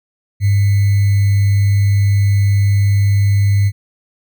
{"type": "tone with sample-and-hold", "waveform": "sine", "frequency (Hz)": 100.3, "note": "G2", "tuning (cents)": 40, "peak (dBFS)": -9, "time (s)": [0.4, 3.72], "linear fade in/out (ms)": 50, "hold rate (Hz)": 2100, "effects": []}